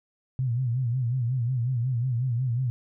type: tone with vibrato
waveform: sine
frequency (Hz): 123.5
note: B2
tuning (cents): 0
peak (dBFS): -23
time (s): 0.39-2.7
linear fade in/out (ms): 0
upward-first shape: sine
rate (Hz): 5.5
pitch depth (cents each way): 120
effects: none